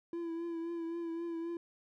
triangle tone with vibrato, 335.4 Hz, E4, 30 cents sharp, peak -34 dBFS, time 0.13-1.57 s, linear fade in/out 2 ms, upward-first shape triangle, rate 3.8 Hz, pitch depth 39 cents each way, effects none

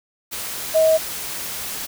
sine tone in noise, 637 Hz, D#5, 41 cents sharp, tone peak -12 dBFS, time 0.74-0.98 s, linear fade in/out 20 ms, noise white, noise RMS -29 dBFS, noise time 0.31-1.87 s, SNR +14 dB, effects none

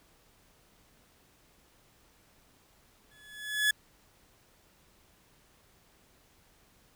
30% pulse tone with exponential growth, 1704 Hz, G#6, 44 cents sharp, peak -19 dBFS, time 3.11-3.71 s, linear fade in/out 5 ms, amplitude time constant 130 ms, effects pink hiss -64 dBFS RMS until 6.95 s

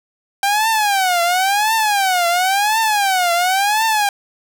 sawtooth tone with vibrato, 784 Hz, G5, in tune, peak -10 dBFS, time 0.43-4.09 s, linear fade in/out 2 ms, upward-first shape triangle, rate 0.95 Hz, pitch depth 250 cents each way, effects none

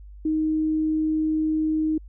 sine tone, 312.2 Hz, D#4, 6 cents sharp, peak -20 dBFS, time 0.25-1.98 s, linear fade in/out 5 ms, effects added 50 Hz sine -40 dBFS peak until 2.08 s

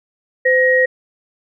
sine tone pair together, 512 / 1886.7 Hz, C5 / A#6, -38 / +20 cents, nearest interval octave + major seventh, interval 2258 cents, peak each -13 dBFS, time 0.45-0.86 s, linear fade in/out 10 ms, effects none

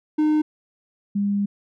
triangle / sine tone pair in turn, 305.7 / 201.9 Hz, D#4 / G#3, -30 / -49 cents, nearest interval perfect fifth, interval 719 cents, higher first, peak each -14 / -19 dBFS, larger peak first, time 0.18-0.42 / 1.15-1.46 s, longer second, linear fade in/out 10 ms, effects none

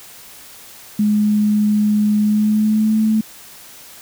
sine tone with pitch glide, 210 to 218 Hz, G#3 to A3, +19 to -16 cents, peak -12 dBFS, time 0.99-3.21 s, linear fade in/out 5 ms, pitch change +65 cents, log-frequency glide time 2.21-2.99 s, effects white hiss -40 dBFS RMS until 4.01 s

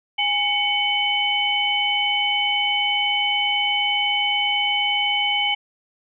sine tone cluster, 824 / 2236 / 3027 Hz, G#5 / C#7 / F#7, -14 / +14 / +39 cents, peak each -25 / -23 / -21 dBFS, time 0.18-5.55 s, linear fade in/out 10 ms, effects none

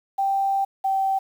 sine tone pair in turn, 784 / 774.5 Hz, G5 / G5, 0 / -21 cents, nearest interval unison, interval 21 cents, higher first, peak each -19 dBFS, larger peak neither, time 0.18-0.65 / 0.84-1.19 s, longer first, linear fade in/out 10 ms, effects 8-bit

